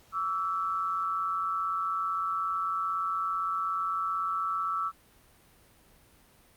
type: tone pair together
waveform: sine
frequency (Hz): 1144.4 / 1322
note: D6 / E6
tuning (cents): -45 / +5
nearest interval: major second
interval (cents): 250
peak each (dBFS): -33 / -29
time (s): 0.12-4.92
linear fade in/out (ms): 50
effects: pink hiss -60 dBFS RMS until 6.56 s + Opus 48 kbps